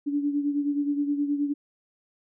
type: beating tone pair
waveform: sine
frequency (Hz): 286.8 / 296.3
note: D4 / D4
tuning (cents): -41 / +15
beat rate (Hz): 9.5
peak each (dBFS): -24 / -31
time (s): 0.06-1.54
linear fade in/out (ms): 20
effects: none